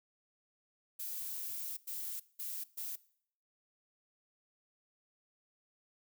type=noise bursts at uneven times; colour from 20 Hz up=violet; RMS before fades=-41 dBFS; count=4; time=0.99-1.77 / 1.87-2.2 / 2.39-2.64 / 2.77-2.96 s; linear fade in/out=10 ms; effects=noise-tail reverb RT60 0.6 s tail -20 dB re dry